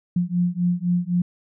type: beating tone pair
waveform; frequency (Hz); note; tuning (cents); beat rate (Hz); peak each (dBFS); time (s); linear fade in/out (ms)
sine; 174.61 / 178.51; F3 / F3; 0 / +38; 3.9; -22; 0.16-1.22; 5
effects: none